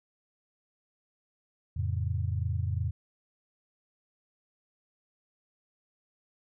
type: chord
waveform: sine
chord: F augmented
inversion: none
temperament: equal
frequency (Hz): 87.31 / 110 / 138.59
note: F2 / A2 / C#3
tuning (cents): 0 / 0 / 0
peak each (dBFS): -30 / -32 / -36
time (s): 1.76-2.91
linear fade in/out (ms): 10
effects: none